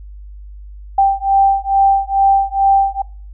sine beating tone pair, 784 / 786.3 Hz, G5 / G5, 0 / +5 cents, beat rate 2.3 Hz, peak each -13 dBFS, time 0.98-3.02 s, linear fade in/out 5 ms, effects noise-tail reverb RT60 0.4 s tail -23 dB re dry + added 50 Hz sine -31 dBFS peak until 3.33 s

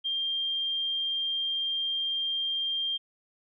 sine tone, 3191 Hz, G7, 30 cents sharp, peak -27 dBFS, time 0.04-2.98 s, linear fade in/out 20 ms, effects none

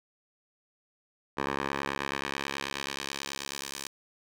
10% pulse tone with band-pass filter sweep, 69.3 Hz, C#2, in tune, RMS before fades -35 dBFS, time 1.37-3.88 s, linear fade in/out 10 ms, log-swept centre 1100 to 7200 Hz, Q 0.8, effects none

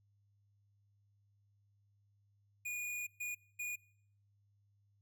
square tone bursts at uneven times, 2448 Hz, D#7, 29 cents flat, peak -39 dBFS, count 3, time 2.65-3.07 / 3.2-3.35 / 3.59-3.76 s, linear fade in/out 10 ms, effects noise-tail reverb RT60 0.7 s tail -25 dB re dry + added 101 Hz sine -70 dBFS peak until 5.01 s

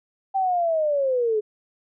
sine linear sweep, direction down, 784 to 415.3 Hz, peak -19 dBFS, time 0.34-1.41 s, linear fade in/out 20 ms, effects none

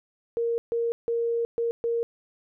sine tone bursts at uneven times, 466.2 Hz, A#4, in tune, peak -23 dBFS, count 5, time 0.37-0.58 / 0.72-0.92 / 1.08-1.45 / 1.58-1.71 / 1.84-2.03 s, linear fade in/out 0 ms, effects none

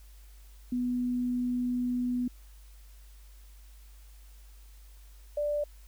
sine tone pair in turn, 246.9 / 588.5 Hz, B3 / D5, 0 / +3 cents, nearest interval octave + minor third, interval 1503 cents, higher second, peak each -27 dBFS, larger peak neither, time 0.72-2.28 / 5.37-5.64 s, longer first, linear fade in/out 5 ms, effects added 50 Hz sine -49 dBFS peak until 5.87 s + white hiss -62 dBFS RMS until 5.87 s

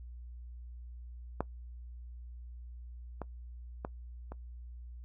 clicks, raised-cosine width 1 ms, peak -17 / -24 / -22 / -29 dBFS, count 4, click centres 1.406 / 3.217 / 3.849 / 4.32 s, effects noise-tail reverb RT60 0.1 s tail -21 dB re dry + added 60 Hz sine -44 dBFS peak until 5.04 s

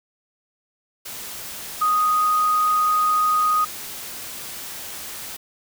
sine tone in noise, 1244.5 Hz, D#6, in tune, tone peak -16 dBFS, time 1.81-3.65 s, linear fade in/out 10 ms, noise white, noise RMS -34 dBFS, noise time 1.05-5.37 s, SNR +15 dB, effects none

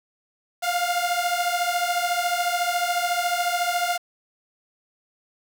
sawtooth beating tone pair, 697 / 711 Hz, F5 / F5, -4 / +31 cents, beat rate 14 Hz, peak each -21 dBFS, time 0.62-3.98 s, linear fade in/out 20 ms, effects 7-bit

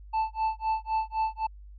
triangle tone with tremolo, 881 Hz, A5, 2 cents sharp, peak -21 dBFS, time 0.13-1.47 s, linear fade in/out 10 ms, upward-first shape sine, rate 3.9 Hz, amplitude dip 100%, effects added 50 Hz sine -44 dBFS peak until 1.78 s + resampled to 11025 Hz

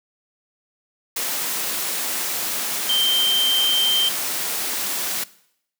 sine tone in noise, 3136 Hz, G7, in tune, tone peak -17 dBFS, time 2.89-4.09 s, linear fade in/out 5 ms, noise white, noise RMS -25 dBFS, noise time 1.16-5.24 s, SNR +5 dB, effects noise-tail reverb RT60 0.7 s tail -19 dB re dry + high-pass 200 Hz 12 dB/octave

